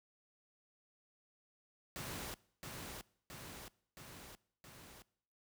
pink noise with echo, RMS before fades -44 dBFS, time 1.96-2.34 s, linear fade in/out 0 ms, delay 670 ms, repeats 4, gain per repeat -3 dB, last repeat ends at 5.02 s, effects noise-tail reverb RT60 0.7 s tail -23 dB re dry + high-pass 60 Hz 12 dB/octave

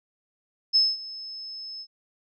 sine tone with ADSR envelope, 5210 Hz, E8, 21 cents flat, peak -15 dBFS, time 0.73-1.87 s, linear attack 27 ms, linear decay 210 ms, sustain -20 dB, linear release 61 ms, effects none

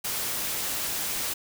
white noise, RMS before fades -30 dBFS, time 0.04-1.34 s, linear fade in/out 10 ms, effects none

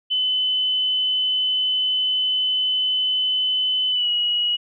sine tone with pitch glide, 3024 to 2909 Hz, F#7 to F#7, +37 to -30 cents, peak -18 dBFS, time 0.1-4.57 s, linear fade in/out 20 ms, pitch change -67 cents, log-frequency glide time 3.9-4.09 s, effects none

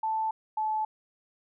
sine tone pair in turn, 880 / 865.9 Hz, A5 / A5, 0 / -28 cents, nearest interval unison, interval 28 cents, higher first, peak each -26 dBFS, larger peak neither, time 0.03-0.31 / 0.57-0.85 s, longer neither, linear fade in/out 5 ms, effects none

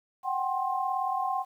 sine tone cluster, 747 / 785 / 1059 Hz, F#5 / G5 / C6, +16 / +2 / +21 cents, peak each -31 dBFS, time 0.23-1.45 s, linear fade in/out 50 ms, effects 10-bit

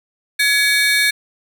30% pulse ring-modulated tone, 1975.5 Hz, B6, in tune, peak -7 dBFS, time 0.39-1.11 s, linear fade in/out 10 ms, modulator 288 Hz, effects none

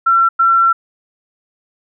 sine tone bursts at uneven times, 1354 Hz, E6, 46 cents sharp, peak -8 dBFS, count 2, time 0.06-0.29 / 0.39-0.73 s, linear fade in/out 10 ms, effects none

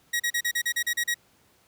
sawtooth tone bursts, 1900 Hz, A#6, 33 cents sharp, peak -20 dBFS, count 10, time 0.13-1.144 s, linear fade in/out 10 ms, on 69 ms, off 36 ms, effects pink hiss -62 dBFS RMS until 1.67 s + high-pass 80 Hz 12 dB/octave

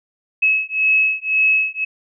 sine beating tone pair, 2576 / 2577.9 Hz, E7 / E7, -41 / -39 cents, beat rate 1.9 Hz, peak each -17 dBFS, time 0.42-1.85 s, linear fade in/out 10 ms, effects none

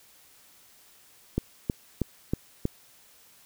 click train, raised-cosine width 3 ms, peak -12 dBFS, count 5, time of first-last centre 1.38-2.654 s, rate 3.14 Hz, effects white hiss -57 dBFS RMS until 3.45 s

